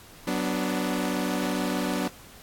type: chord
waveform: sawtooth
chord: B minor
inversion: second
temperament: equal with one note detuned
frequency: 186.93 / 246.9 / 293.7 Hz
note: F#3 / B3 / D4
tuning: +18 / 0 / 0 cents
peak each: -26 dBFS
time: 0.27-2.08 s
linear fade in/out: 5 ms
effects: pink hiss -49 dBFS RMS until 2.42 s + AAC 64 kbps